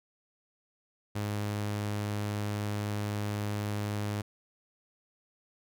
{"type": "tone", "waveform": "sawtooth", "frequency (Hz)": 103.83, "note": "G#2", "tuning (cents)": 0, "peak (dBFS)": -27, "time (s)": [1.15, 4.22], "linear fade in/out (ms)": 10, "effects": []}